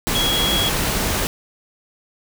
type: tone in noise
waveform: sine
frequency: 3322 Hz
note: G#7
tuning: in tune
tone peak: -19 dBFS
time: 0.15-0.69 s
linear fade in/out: 0 ms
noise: pink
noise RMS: -21 dBFS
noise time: 0.07-1.27 s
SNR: -1 dB
effects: none